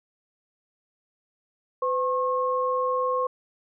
sine tone pair together, 507 / 1080.8 Hz, B4 / C#6, +45 / -44 cents, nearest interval octave + minor second, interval 1311 cents, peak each -25 dBFS, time 1.82-3.27 s, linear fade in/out 5 ms, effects none

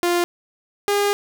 sawtooth tone pair in turn, 349.2 / 406.8 Hz, F4 / G#4, 0 / -36 cents, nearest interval minor third, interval 264 cents, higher second, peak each -13 dBFS, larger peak neither, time 0.03-0.24 / 0.88-1.13 s, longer second, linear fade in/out 0 ms, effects none

